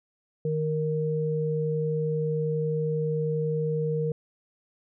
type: tone pair together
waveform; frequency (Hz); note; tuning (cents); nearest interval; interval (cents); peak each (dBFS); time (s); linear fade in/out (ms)
sine; 154.99 / 466.2; D#3 / A#4; -6 / 0; octave + perfect fifth; 1906; -27; 0.45-4.12; 2
effects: none